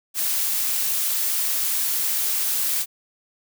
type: noise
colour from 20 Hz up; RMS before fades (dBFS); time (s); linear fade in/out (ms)
blue; -23; 0.14-2.86; 50
effects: none